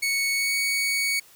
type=tone with pitch glide; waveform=sawtooth; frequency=2217 to 2235 Hz; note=C#7 to C#7; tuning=0 to +14 cents; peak=-19 dBFS; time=0.02-1.2 s; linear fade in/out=10 ms; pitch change=+14 cents; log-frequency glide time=0.34-0.56 s; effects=white hiss -53 dBFS RMS until 1.35 s